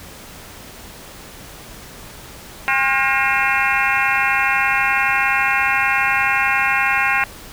harmonic tone with a mistuned harmonic, 268.4 Hz, C4, 44 cents sharp, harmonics 3 / 4 / 5 / 6 / 7 / 8 / 9 / 10, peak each -23 / -23 / -23 / -23 / -23 / -23 / -23 / -23 dBFS, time 2.68-7.24 s, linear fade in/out 0 ms, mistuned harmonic 5, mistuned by +99 cents, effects pink hiss -38 dBFS RMS until 7.52 s

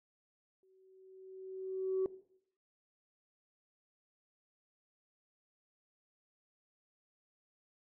sine tone with exponential growth, 378.2 Hz, F#4, 38 cents sharp, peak -27 dBFS, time 0.63-2.06 s, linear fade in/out 1 ms, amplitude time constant 310 ms, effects noise-tail reverb RT60 0.7 s tail -18 dB re dry + tanh soft clip ceiling -26 dBFS

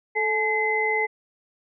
sine tone cluster, 437.2 / 852 / 2050 Hz, A4 / G#5 / C7, -11 / +44 / -36 cents, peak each -26 / -27 / -23 dBFS, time 0.15-1.07 s, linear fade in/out 20 ms, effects none

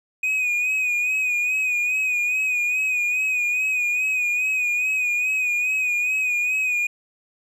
triangle tone with vibrato, 2489 Hz, D#7, in tune, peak -18 dBFS, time 0.23-6.87 s, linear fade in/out 5 ms, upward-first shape sine, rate 2.4 Hz, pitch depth 47 cents each way, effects none

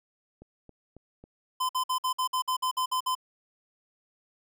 click train, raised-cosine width 2 ms, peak -35 dBFS, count 4, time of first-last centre 0.42-1.24 s, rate 3.66 Hz
square tone bursts, 1023 Hz, C6, 39 cents flat, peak -26 dBFS, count 11, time 1.6-3.152 s, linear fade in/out 10 ms, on 92 ms, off 54 ms
effects none

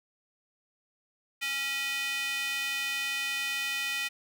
square tone with high-pass filter, 275.5 Hz, C#4, 11 cents flat, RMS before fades -32 dBFS, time 1.41-4.09 s, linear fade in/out 20 ms, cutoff 2300 Hz, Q 3.3, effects none

